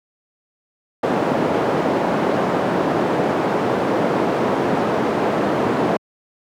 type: band-pass noise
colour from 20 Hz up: white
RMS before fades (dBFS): -19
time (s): 1.03-5.97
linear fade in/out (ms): 5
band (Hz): 160 to 640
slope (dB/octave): 12
effects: high-pass 100 Hz 12 dB/octave